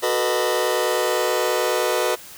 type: chord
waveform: sawtooth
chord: B dominant seventh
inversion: second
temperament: just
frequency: 370.4 / 444.5 / 493.9 / 617.4 Hz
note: F#4 / A4 / B4 / D#5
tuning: +2 / +18 / 0 / -14 cents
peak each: -21 / -22 / -19 / -21 dBFS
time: 0.02-2.16 s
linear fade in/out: 20 ms
effects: white hiss -41 dBFS RMS until 2.37 s